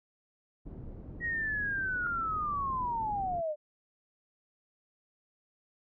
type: low-pass noise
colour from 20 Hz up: pink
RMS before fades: -44 dBFS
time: 0.65-3.42 s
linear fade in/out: 20 ms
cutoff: 330 Hz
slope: 12 dB/octave
type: linear sweep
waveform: sine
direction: down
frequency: 1906 to 587.3 Hz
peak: -30 dBFS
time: 1.2-3.56 s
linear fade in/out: 50 ms
type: tone with exponential growth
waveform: sine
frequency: 1347 Hz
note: E6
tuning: 37 cents sharp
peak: -31 dBFS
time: 1.96-2.07 s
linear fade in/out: 1 ms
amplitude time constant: 23 ms
effects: none